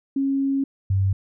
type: tone pair in turn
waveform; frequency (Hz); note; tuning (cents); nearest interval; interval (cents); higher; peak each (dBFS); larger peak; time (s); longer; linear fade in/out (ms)
sine; 273.4 / 96.66; C#4 / G2; -24 / -24; octave + tritone; 1800; first; -19 / -17; second; 0.16-0.64 / 0.9-1.13; first; 5
effects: none